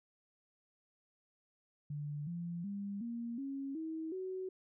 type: tone with pitch steps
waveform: sine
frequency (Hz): 146.83 / 171.61 / 200.6 / 234.4 / 274 / 320.2 / 374.3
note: D3 / F3 / G3 / A#3 / C#4 / D#4 / F#4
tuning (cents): 0 / -30 / +40 / +10 / -20 / +50 / +20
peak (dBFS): -38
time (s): 1.9-4.49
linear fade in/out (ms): 5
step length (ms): 370
effects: none